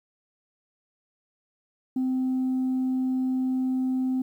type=tone; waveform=sine; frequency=258.4 Hz; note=C4; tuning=21 cents flat; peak=-21 dBFS; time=1.96-4.22 s; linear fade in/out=5 ms; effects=tanh soft clip ceiling -21 dBFS + 10-bit